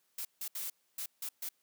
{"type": "noise bursts at uneven times", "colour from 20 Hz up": "blue", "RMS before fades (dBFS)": -39, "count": 6, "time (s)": [[0.18, 0.25], [0.41, 0.48], [0.55, 0.7], [0.98, 1.06], [1.22, 1.29], [1.42, 1.49]], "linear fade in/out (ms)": 5, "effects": ["white hiss -75 dBFS RMS until 1.62 s", "high-pass 150 Hz 12 dB/octave"]}